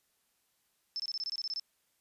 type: tone bursts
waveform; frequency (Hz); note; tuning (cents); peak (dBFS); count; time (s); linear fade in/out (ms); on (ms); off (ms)
sine; 5270; E8; -1; -33; 11; 0.96-1.597; 0; 37; 23
effects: white hiss -75 dBFS RMS until 2 s + resampled to 32000 Hz